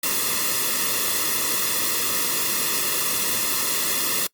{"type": "noise with comb filter", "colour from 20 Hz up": "white", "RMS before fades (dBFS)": -23, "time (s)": [0.03, 4.27], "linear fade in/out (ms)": 5, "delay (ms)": 1.3, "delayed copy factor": -0.9, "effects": ["noise-tail reverb RT60 0.1 s tail -23 dB re dry", "Opus 48 kbps"]}